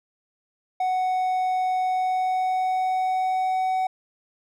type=tone with pitch glide; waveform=triangle; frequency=742 to 750.2 Hz; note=F#5 to F#5; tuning=+5 to +24 cents; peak=-19 dBFS; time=0.8-3.87 s; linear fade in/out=5 ms; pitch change=+19 cents; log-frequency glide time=1.81-3.7 s; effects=none